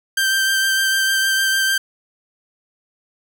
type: tone with vibrato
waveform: sawtooth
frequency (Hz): 1568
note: G6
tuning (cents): 0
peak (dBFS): -12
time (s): 0.17-1.78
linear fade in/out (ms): 5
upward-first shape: sine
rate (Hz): 6.6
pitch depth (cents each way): 14
effects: none